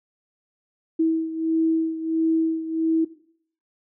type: beating tone pair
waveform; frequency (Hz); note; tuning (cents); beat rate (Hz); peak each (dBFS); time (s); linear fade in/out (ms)
sine; 323.2 / 324.7; E4 / E4; -34 / -26; 1.5; -20 / -25; 0.99-3.05; 10
effects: noise-tail reverb RT60 0.6 s tail -17 dB re dry